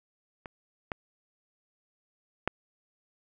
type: clicks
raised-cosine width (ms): 0.5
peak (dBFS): -25 / -17 / -11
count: 3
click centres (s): 0.458 / 0.918 / 2.476
effects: none